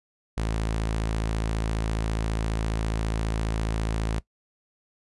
sawtooth tone, 54.7 Hz, A1, 9 cents flat, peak -21 dBFS, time 0.37-4.2 s, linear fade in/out 10 ms, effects noise-tail reverb RT60 0.1 s tail -20 dB re dry + resampled to 24000 Hz

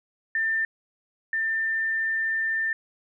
sine tone pair in turn, 1792 / 1792 Hz, A6 / A6, +31 / +31 cents, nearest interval unison, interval 0 cents, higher neither, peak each -22 / -23 dBFS, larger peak first, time 0.35-0.65 / 1.33-2.73 s, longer second, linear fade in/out 2 ms, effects none

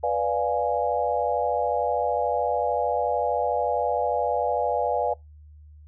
sine chord, B diminished seventh, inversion none, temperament equal with one note detuned, 493.9 / 587.3 / 698.5 / 833.5 Hz, B4 / D5 / F5 / Ab5, 0 / 0 / 0 / +6 cents, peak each -27 dBFS, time 0.03-5.14 s, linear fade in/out 10 ms, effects noise-tail reverb RT60 0.2 s tail -24 dB re dry + added 75 Hz sine -45 dBFS peak until 5.87 s

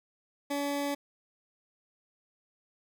20% pulse tone, 284.7 Hz, C#4, 46 cents sharp, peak -25 dBFS, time 0.5-0.95 s, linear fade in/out 10 ms, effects none

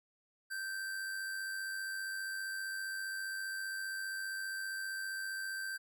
square tone with amplitude modulation, 1561 Hz, G6, 8 cents flat, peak -37 dBFS, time 0.5-5.78 s, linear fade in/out 20 ms, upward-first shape sine, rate 95.1 Hz, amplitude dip 35%, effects none

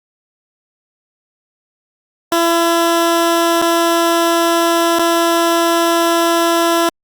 15% pulse tone with dropouts, 336.8 Hz, E4, 37 cents sharp, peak -5 dBFS, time 2.32-6.89 s, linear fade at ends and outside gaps 1 ms, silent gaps 3.616-3.623 / 4.987-4.993 s, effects Opus 48 kbps

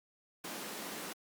pink high-pass noise, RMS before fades -43 dBFS, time 0.44-1.13 s, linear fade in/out 5 ms, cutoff 170 Hz, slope 48 dB/octave, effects Opus 48 kbps

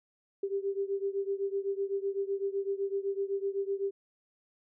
sine beating tone pair, 392 / 399.9 Hz, G4 / G4, 0 / +35 cents, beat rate 7.9 Hz, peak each -32 / -34 dBFS, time 0.43-3.91 s, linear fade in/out 5 ms, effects none

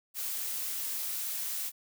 blue noise, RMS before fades -35 dBFS, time 0.14-1.72 s, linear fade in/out 50 ms, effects none

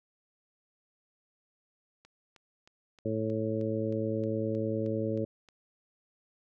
click train, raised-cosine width 0.2 ms, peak -38 dBFS, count 12, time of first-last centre 2.05-5.487 s, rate 3.2 Hz
harmonic tone, 110 Hz, A2, in tune, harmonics 1 / 2 / 3 / 4 / 5, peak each -35 / -35 / -35 / -35 / -35 dBFS, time 3.05-5.25 s, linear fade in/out 5 ms
effects none

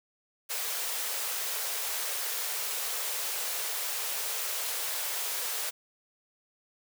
white high-pass noise, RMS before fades -33 dBFS, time 0.49-5.71 s, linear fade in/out 20 ms, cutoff 400 Hz, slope 96 dB/octave, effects none

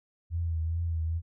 sine tone with vibrato, 82.6 Hz, E2, 4 cents sharp, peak -27 dBFS, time 0.3-1.22 s, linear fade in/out 50 ms, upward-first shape triangle, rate 2.4 Hz, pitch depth 57 cents each way, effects none

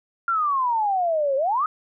sine exponential two-way sweep, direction down then up, 1400 to 526 to 1307 Hz, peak -19 dBFS, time 0.28-1.66 s, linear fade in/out 2 ms, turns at 1.36 s, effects none

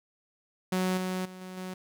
sawtooth tone with level steps, 185 Hz, F#3, in tune, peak -22 / -26 / -39 / -36 / -32 dBFS, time 0.72-1.74 s, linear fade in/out 5 ms, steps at 0.97 / 1.25 / 1.41 / 1.57 s, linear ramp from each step 5 ms, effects none

